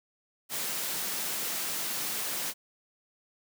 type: high-pass noise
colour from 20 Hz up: white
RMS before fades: -33 dBFS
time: 0.49-2.54 s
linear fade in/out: 50 ms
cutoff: 130 Hz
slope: 96 dB/octave
effects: none